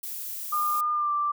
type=noise; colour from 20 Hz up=violet; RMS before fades=-35 dBFS; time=0.03-0.81 s; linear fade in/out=5 ms
type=tone with pitch glide; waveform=sine; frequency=1211 to 1175.8 Hz; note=D#6 to D6; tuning=-47 to +2 cents; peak=-23 dBFS; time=0.52-1.32 s; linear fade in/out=10 ms; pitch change=-51 cents; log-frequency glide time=0.92-1.12 s
effects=none